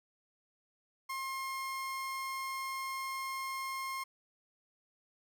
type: tone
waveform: 30% pulse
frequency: 1067 Hz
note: C6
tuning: 34 cents sharp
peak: -34 dBFS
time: 1.09-4.04 s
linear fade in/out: 10 ms
effects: none